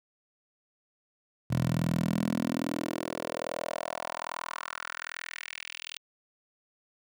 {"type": "tone with high-pass filter sweep", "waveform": "10% pulse", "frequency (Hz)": 41.2, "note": "E1", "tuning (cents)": 0, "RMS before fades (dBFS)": -33, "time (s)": [1.5, 5.98], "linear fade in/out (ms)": 10, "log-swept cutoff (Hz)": [120, 3100], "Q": 2.8, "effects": []}